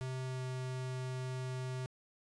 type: tone with pitch glide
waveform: square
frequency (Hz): 129.6 to 128.7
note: C3 to C3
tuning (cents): -16 to -28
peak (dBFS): -38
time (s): 0.01-1.86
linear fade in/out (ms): 0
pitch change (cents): -12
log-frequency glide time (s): 0.24-0.42
effects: resampled to 22050 Hz